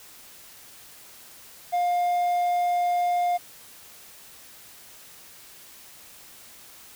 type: tone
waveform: triangle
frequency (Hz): 707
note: F5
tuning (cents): +21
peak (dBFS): -19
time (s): 1.72-3.38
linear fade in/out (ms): 20
effects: white hiss -48 dBFS RMS until 6.95 s